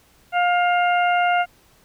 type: harmonic tone with a mistuned harmonic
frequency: 708 Hz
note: F5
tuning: 23 cents sharp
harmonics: 1 / 2 / 3 / 4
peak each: -17 / -23 / -27 / -29 dBFS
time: 0.32-1.46 s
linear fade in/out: 50 ms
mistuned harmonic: 4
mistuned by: -30 cents
effects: pink hiss -56 dBFS RMS until 1.84 s